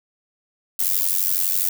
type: noise with amplitude modulation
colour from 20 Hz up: violet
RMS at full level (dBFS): -17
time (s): 0.79-1.69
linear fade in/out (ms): 5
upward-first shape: sine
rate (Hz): 91.9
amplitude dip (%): 90
effects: none